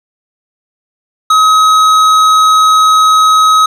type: tone with tanh clipping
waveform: sine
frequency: 1272 Hz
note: D#6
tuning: 38 cents sharp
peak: -6 dBFS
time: 1.3-3.66 s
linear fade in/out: 5 ms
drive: 13 dB
effects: none